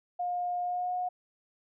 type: tone with pitch glide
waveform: sine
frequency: 712 to 724.4 Hz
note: F5 to F#5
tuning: +33 to -37 cents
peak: -29 dBFS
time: 0.19-1.09 s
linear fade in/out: 10 ms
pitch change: +30 cents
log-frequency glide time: 0.62-0.94 s
effects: none